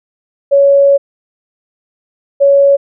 sine tone pair in turn, 559 / 559 Hz, C#5 / C#5, +14 / +14 cents, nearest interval unison, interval 0 cents, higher neither, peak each -4 dBFS, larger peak neither, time 0.51-0.98 / 2.4-2.77 s, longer first, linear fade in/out 20 ms, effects none

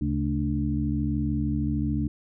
harmonic tone with a mistuned harmonic, 73.42 Hz, D2, in tune, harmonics 1 / 2 / 3 / 4, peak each -29 / -29 / -29 / -29 dBFS, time 0.01-2.08 s, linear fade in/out 5 ms, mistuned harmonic 2, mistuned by -94 cents, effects none

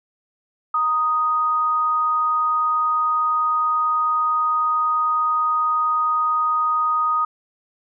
sine tone pair together, 934.6 / 1244.5 Hz, A#5 / D#6, +4 / 0 cents, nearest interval perfect fourth, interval 496 cents, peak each -28 / -17 dBFS, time 0.74-7.25 s, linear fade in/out 5 ms, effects none

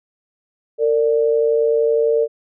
sine tone pair together, 456.4 / 587.3 Hz, A#4 / D5, -37 / 0 cents, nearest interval major third, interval 437 cents, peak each -14 / -20 dBFS, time 0.78-2.28 s, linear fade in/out 50 ms, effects none

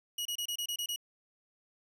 sawtooth tone bursts, 2904 Hz, F#7, 33 cents flat, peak -30 dBFS, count 8, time 0.18-0.961 s, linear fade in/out 5 ms, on 74 ms, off 27 ms, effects none

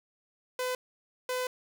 sawtooth tone bursts at uneven times, 505 Hz, B4, 39 cents sharp, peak -26 dBFS, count 2, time 0.59-0.75 / 1.29-1.47 s, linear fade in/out 2 ms, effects none

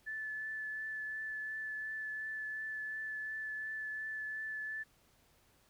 sine tone with vibrato, 1741 Hz, A6, 19 cents flat, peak -38 dBFS, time 0.06-4.84 s, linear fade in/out 20 ms, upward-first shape triangle, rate 2.8 Hz, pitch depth 15 cents each way, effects pink hiss -69 dBFS RMS until 5.69 s

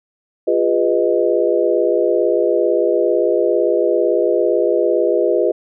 sine chord, F half-diminished seventh, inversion none, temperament equal with one note detuned, 349.2 / 407 / 493.9 / 622.3 Hz, F4 / Ab4 / Cb5 / Eb5, 0 / -35 / 0 / 0 cents, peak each -18 / -18 / -18 / -19 dBFS, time 0.47-5.52 s, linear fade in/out 10 ms, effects none

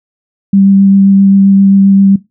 sine tone with vibrato, 196 Hz, G3, in tune, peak -3 dBFS, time 0.53-2.16 s, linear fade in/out 5 ms, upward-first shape sine, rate 7.6 Hz, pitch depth 11 cents each way, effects noise-tail reverb RT60 0.2 s tail -18 dB re dry

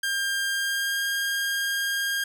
sawtooth tone with pitch glide, 1600 to 1613.9 Hz, G6 to G6, +35 to +50 cents, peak -21 dBFS, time 0.03-2.24 s, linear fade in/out 5 ms, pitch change +15 cents, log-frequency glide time 0.48-1.02 s, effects none

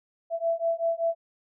sine beating tone pair, 664 / 669.2 Hz, E5 / E5, +12 / +26 cents, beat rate 5.2 Hz, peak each -27 dBFS, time 0.3-1.15 s, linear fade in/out 50 ms, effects none

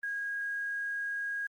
sine tone with quantisation, 1638 Hz, G#6, 24 cents flat, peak -32 dBFS, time 0.03-1.47 s, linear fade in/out 5 ms, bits 10, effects Opus 32 kbps

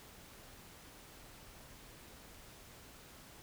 silence, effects pink hiss -56 dBFS RMS until 3.42 s

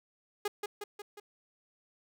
sawtooth tone with echo, 412.8 Hz, G#4, 10 cents flat, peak -26 dBFS, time 0.45-0.48 s, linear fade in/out 5 ms, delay 180 ms, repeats 4, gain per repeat -4 dB, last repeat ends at 1.2 s, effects none

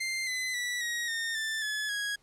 sawtooth tone with pitch steps, 2093 / 2024 / 1957.4 / 1892.9 / 1830.5 / 1770.2 / 1711.9 / 1655.5 Hz, C7 / B6 / B6 / A#6 / A#6 / A6 / A6 / G#6, 0 / +42 / -16 / +26 / -32 / +10 / -48 / -6 cents, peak -27 dBFS, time 0-2.16 s, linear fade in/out 10 ms, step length 270 ms, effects pink hiss -67 dBFS RMS until 2.22 s + low-pass 10000 Hz 12 dB/octave

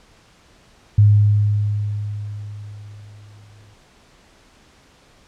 sine tone with exponential decay, 103.83 Hz, G#2, in tune, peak -7 dBFS, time 0.98-3.74 s, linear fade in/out 5 ms, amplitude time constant 600 ms, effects pink hiss -52 dBFS RMS until 5.27 s + low-pass 7000 Hz 12 dB/octave

